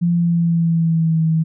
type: tone with pitch glide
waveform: sine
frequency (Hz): 172.3 to 160.76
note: F3 to E3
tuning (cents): -23 to -43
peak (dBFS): -13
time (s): 0.01-1.44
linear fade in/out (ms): 20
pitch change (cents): -120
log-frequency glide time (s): 0.12-1.22
effects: none